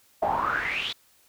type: noise with band-pass filter sweep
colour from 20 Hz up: brown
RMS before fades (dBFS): -27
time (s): 0.22-0.93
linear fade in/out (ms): 10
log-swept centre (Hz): 680 to 3700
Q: 9.1
effects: white hiss -61 dBFS RMS until 1.28 s